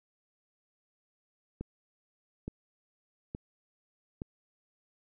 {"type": "click train", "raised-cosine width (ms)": 3, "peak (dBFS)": -24, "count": 4, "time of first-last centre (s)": [1.61, 4.219], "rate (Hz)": 1.15, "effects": []}